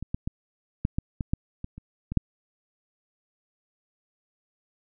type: clicks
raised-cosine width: 5 ms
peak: -21 / -15 / -17 / -11 / -13 / -16 / -11 / -21 / -28 / -20 / -7 dBFS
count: 11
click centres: 0.026 / 0.145 / 0.275 / 0.851 / 0.985 / 1.208 / 1.335 / 1.644 / 1.78 / 2.12 / 2.173 s
effects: none